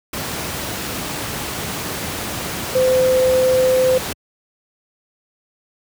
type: tone in noise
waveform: sine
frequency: 514 Hz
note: C5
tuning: 31 cents flat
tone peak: -12 dBFS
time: 2.75-3.98 s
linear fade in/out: 5 ms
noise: pink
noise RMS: -25 dBFS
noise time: 0.13-4.13 s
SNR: +10 dB
effects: high-pass 80 Hz 12 dB/octave